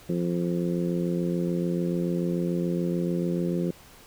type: harmonic tone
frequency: 86.9 Hz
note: F2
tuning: 8 cents flat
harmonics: 2 / 3 / 4 / 5 / 6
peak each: -26 / -34 / -30 / -36 / -36 dBFS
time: 0.09-3.71 s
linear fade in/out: 5 ms
effects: pink hiss -51 dBFS RMS until 4.06 s